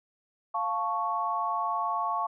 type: chord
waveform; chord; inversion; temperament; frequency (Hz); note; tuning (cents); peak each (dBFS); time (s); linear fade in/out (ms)
sine; F augmented; none; equal; 698.5 / 880 / 1108.7; F5 / A5 / C#6; 0 / 0 / 0; -33 / -32 / -29; 0.54-2.27; 10
effects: none